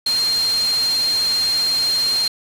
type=tone in noise; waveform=sine; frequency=4196 Hz; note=C8; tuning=4 cents sharp; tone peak=-16 dBFS; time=0.06-2.28 s; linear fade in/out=5 ms; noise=white; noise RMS=-27 dBFS; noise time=0.06-2.28 s; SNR=+8 dB; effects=low-pass 11000 Hz 12 dB/octave